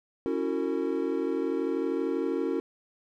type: chord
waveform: triangle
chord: F# dominant seventh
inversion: second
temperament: equal with one note detuned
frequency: 277.2 / 329.6 / 370 / 455.3 Hz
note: C#4 / E4 / F#4 / A#4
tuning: 0 / 0 / 0 / -41 cents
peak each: -30 dBFS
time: 0.26-2.6 s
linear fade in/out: 0 ms
effects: none